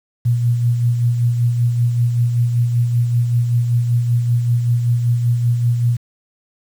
sine tone with tremolo, 119.7 Hz, A#2, 46 cents sharp, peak -11 dBFS, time 0.25-5.97 s, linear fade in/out 10 ms, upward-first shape sine, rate 5.2 Hz, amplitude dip 45%, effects 7-bit

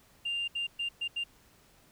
sine tone bursts at uneven times, 2794 Hz, F7, in tune, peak -29 dBFS, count 5, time 0.25-0.48 / 0.55-0.67 / 0.79-0.89 / 1.01-1.08 / 1.16-1.24 s, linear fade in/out 10 ms, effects tanh soft clip ceiling -27 dBFS + pink hiss -62 dBFS RMS until 1.91 s

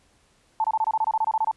sine tone bursts, 881 Hz, A5, 2 cents sharp, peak -19 dBFS, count 14, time 0.6-1.513 s, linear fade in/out 2 ms, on 42 ms, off 25 ms, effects pink hiss -62 dBFS RMS until 1.56 s + resampled to 24000 Hz

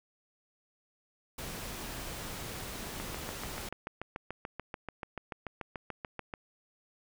pink noise, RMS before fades -41 dBFS, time 1.38-3.69 s, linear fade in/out 5 ms
click train, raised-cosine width 0.5 ms, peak -23 dBFS, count 24, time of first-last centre 3-6.338 s, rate 6.89 Hz
effects none

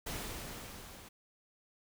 pink noise with level ramp, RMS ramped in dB -39 to -53 dBFS, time 0.06-1.09 s, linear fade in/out 10 ms, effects none

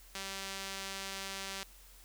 sawtooth tone with band-pass filter, 194.3 Hz, G3, 15 cents flat, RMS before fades -42 dBFS, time 0.15-1.63 s, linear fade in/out 0 ms, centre 4900 Hz, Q 0.64, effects added 44 Hz sine -57 dBFS peak until 2.04 s + white hiss -59 dBFS RMS until 2.04 s

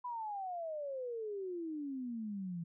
sine exponential sweep, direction down, 1002 to 164.81 Hz, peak -38 dBFS, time 0.04-2.64 s, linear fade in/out 10 ms, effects none

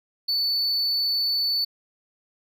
triangle tone, 4483 Hz, C#8, 19 cents sharp, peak -20 dBFS, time 0.28-1.65 s, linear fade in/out 10 ms, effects none

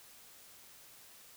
silence, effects white hiss -57 dBFS RMS until 1.36 s

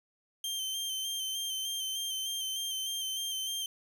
sawtooth tone with vibrato, 3136 Hz, G7, in tune, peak -30 dBFS, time 0.44-3.66 s, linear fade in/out 2 ms, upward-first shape square, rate 3.3 Hz, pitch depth 25 cents each way, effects none

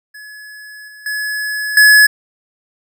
square tone with level steps, 1700 Hz, G#6, 40 cents sharp, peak -33 / -36 / -19 / -5 dBFS, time 0.14-2.07 s, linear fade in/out 10 ms, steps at 0.88 / 1.06 / 1.77 s, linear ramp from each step 2 ms, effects none

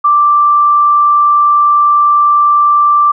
sine tone, 1175 Hz, D6, 1 cent sharp, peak -5 dBFS, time 0.04-3.12 s, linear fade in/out 10 ms, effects none

